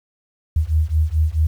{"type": "beating tone pair", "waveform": "sine", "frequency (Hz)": [76.1, 80.7], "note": ["D#2", "E2"], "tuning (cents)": [-38, -36], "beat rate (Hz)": 4.6, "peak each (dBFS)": -18, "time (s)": [0.56, 1.47], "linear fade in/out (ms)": 5, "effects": ["8-bit"]}